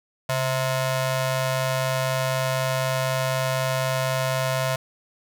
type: ring-modulated tone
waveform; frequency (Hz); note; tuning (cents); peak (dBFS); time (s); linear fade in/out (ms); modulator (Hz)
sawtooth; 392; G4; 0; -15; 0.29-4.76; 5; 258
effects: none